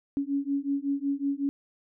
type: beating tone pair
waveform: sine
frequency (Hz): 277.2 / 282.6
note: C#4 / C#4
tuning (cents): 0 / +34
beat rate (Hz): 5.4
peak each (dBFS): -29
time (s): 0.17-1.49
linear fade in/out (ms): 0
effects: none